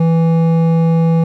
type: tone with hard clipping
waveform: sine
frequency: 164.81 Hz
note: E3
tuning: in tune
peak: -11 dBFS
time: 0-1.24 s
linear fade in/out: 5 ms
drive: 10 dB
effects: none